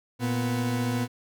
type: tone pair together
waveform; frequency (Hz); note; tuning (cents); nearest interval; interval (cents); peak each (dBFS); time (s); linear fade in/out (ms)
40% pulse; 116.8 / 247.7; A#2 / B3; +4 / +5; octave + minor second; 1301; -27 / -27; 0.19-1.08; 50
effects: none